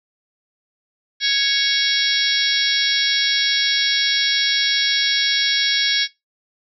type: harmonic tone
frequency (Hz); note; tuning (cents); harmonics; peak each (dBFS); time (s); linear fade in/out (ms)
554.4; C#5; 0; 3 / 4 / 5 / 6 / 7 / 8 / 9 / 10; -24 / -24 / -34 / -22 / -22 / -24 / -27 / -24; 1.2-6.08; 50
effects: noise-tail reverb RT60 0.2 s tail -20 dB re dry